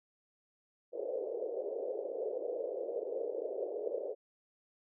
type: band-pass noise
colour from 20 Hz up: pink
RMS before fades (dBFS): -38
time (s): 0.92-4.15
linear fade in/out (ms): 50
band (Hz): 420 to 560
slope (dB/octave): 48
effects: none